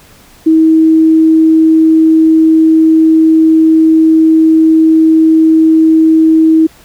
sine tone, 319.7 Hz, D#4, 47 cents sharp, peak -3 dBFS, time 0.46-6.67 s, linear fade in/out 10 ms, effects pink hiss -41 dBFS RMS until 6.84 s

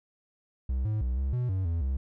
triangle tone with pitch steps, 64.5 / 107.5 / 62.3 / 67.3 / 123.7 / 94.4 / 83.6 / 66.7 Hz, C2 / A2 / B1 / C2 / B2 / F#2 / E2 / C2, -24 / -40 / +16 / +49 / +3 / +35 / +25 / +34 cents, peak -24 dBFS, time 0.69-1.97 s, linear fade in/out 5 ms, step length 160 ms, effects none

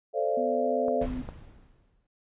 sine chord, D minor seventh, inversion second, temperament equal with one note detuned, 440 / 523.3 / 587.3 / 684.5 Hz, A4 / C5 / D5 / F5, 0 / 0 / 0 / -35 cents, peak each -30 dBFS, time 0.13-1.07 s, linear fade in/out 50 ms
sine tone with pitch glide, 250 to 253.6 Hz, B3 to B3, +21 to +46 cents, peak -32 dBFS, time 0.37-1.22 s, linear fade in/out 5 ms, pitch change +25 cents, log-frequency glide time 0.57-0.66 s
clicks, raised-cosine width 1 ms, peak -25 dBFS, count 2, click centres 0.883 / 1.289 s
brown noise with exponential decay, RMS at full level -32 dBFS, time 1.01-2.07 s, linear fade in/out 5 ms, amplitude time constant 230 ms
effects resampled to 8000 Hz

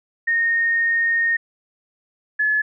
sine tone pair in turn, 1847 / 1712.8 Hz, A#6 / A6, -16 / -47 cents, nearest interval minor second, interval 131 cents, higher first, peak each -16 / -16 dBFS, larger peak neither, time 0.27-1.37 / 2.39-2.62 s, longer first, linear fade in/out 10 ms, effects none

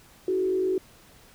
sine tone with frequency modulation, 373.4 Hz, F#4, 16 cents sharp, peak -22 dBFS, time 0.28-0.78 s, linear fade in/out 2 ms, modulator 49.3 Hz, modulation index 0.59, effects pink hiss -54 dBFS RMS until 1.34 s

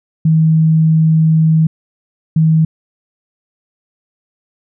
sine tone pair in turn, 159.4 / 159.4 Hz, D#3 / D#3, +42 / +42 cents, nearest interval unison, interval 0 cents, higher neither, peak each -7 dBFS, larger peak neither, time 0.25-1.67 / 2.36-2.65 s, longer first, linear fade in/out 5 ms, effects none

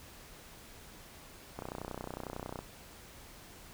click train, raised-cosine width 1 ms, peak -25 dBFS, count 32, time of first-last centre 1.59-2.59 s, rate 31 Hz, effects pink hiss -53 dBFS RMS until 3.73 s

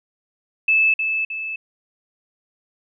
sine tone with echo, 2619 Hz, E7, 12 cents flat, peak -13 dBFS, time 0.68-0.94 s, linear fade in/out 5 ms, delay 310 ms, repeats 2, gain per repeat -6 dB, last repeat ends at 1.56 s, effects none

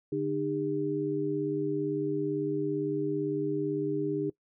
sine tone cluster, 147.3 / 304.3 / 402.1 Hz, D3 / D#4 / G4, +6 / -38 / +44 cents, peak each -36 / -31 / -31 dBFS, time 0.12-4.3 s, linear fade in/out 5 ms, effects noise-tail reverb RT60 0.1 s tail -21 dB re dry

